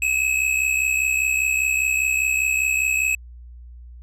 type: tone pair together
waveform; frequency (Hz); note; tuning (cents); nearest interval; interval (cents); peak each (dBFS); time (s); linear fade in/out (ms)
square; 2529 / 2594; D#7 / E7; +28 / -28; unison; 44; -23 / -21; 0.02-3.15; 2
effects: added 60 Hz sine -38 dBFS peak until 4.02 s + low-pass 12000 Hz 12 dB/octave